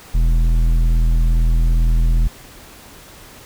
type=tone with tanh clipping; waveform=triangle; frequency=41.13 Hz; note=E1; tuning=3 cents flat; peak=-13 dBFS; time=0.14-2.28 s; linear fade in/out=10 ms; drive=14 dB; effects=pink hiss -41 dBFS RMS until 3.45 s